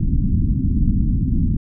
pink low-pass noise, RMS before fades -17 dBFS, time 0-1.57 s, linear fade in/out 10 ms, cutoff 270 Hz, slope 48 dB/octave, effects none

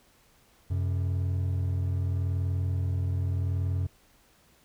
triangle tone pair together, 91.61 / 132.4 Hz, F#2 / C3, -17 / +21 cents, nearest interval tritone, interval 638 cents, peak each -24 / -32 dBFS, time 0.7-3.87 s, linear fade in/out 10 ms, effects pink hiss -62 dBFS RMS until 4.64 s

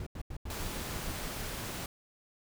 brown noise bursts, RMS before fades -39 dBFS, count 9, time 0-1.273 s, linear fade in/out 2 ms, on 65 ms, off 86 ms
pink noise, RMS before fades -39 dBFS, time 0.5-1.86 s, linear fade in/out 2 ms
effects none

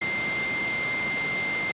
sine tone in noise, 2093 Hz, C7, in tune, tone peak -26 dBFS, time 0.01-1.72 s, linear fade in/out 10 ms, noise pink, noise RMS -32 dBFS, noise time 0.01-1.72 s, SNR +3 dB, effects high-pass 150 Hz 12 dB/octave + resampled to 8000 Hz

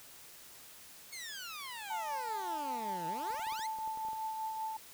15% pulse exponential two-way sweep, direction down then up, 2217 to 158.3 to 2217 Hz, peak -36 dBFS, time 1.12-3.67 s, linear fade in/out 10 ms, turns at 3.07 s
sine tone with tremolo, 880 Hz, A5, in tune, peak -34 dBFS, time 1.9-4.77 s, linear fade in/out 5 ms, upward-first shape triangle, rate 5.2 Hz, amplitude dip 40%
clicks, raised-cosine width 1 ms, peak -39 dBFS, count 12, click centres 3.305 / 3.344 / 3.395 / 3.468 / 3.524 / 3.594 / 3.787 / 3.876 / 3.974 / 4.05 / 4.086 / 4.132 s
effects white hiss -54 dBFS RMS until 4.93 s

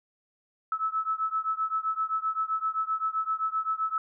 sine beating tone pair, 1300 / 1307.7 Hz, E6 / E6, -24 / -14 cents, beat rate 7.7 Hz, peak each -29 / -30 dBFS, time 0.72-3.98 s, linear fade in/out 2 ms, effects none

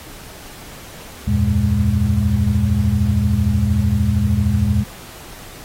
sine tone cluster, 80.2 / 93.3 / 117.4 / 206.1 Hz, E2 / F#2 / A#2 / G#3, -47 / +15 / +13 / -13 cents, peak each -19 dBFS, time 1.27-4.84 s, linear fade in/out 10 ms, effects pink hiss -38 dBFS RMS until 5.64 s + AAC 48 kbps

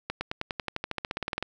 accelerating click train, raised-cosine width 0.3 ms, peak -14 dBFS, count 19, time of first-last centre 0.1-1.426 s, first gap 110 ms, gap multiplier 0.95, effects none

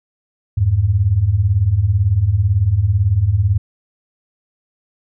sine beating tone pair, 85.1 / 103.1 Hz, F2 / G#2, -44 / -12 cents, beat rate 18 Hz, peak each -17 / -13 dBFS, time 0.57-3.58 s, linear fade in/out 10 ms, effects none

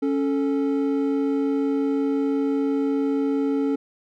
triangle tone pair together, 277.1 / 439.9 Hz, C#4 / A4, -1 / 0 cents, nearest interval minor sixth, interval 801 cents, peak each -19 / -24 dBFS, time 0.02-3.76 s, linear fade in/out 10 ms, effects none

